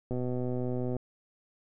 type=click train; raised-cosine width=2 ms; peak=-21 dBFS; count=108; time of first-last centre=0.11-0.966 s; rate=125 Hz; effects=none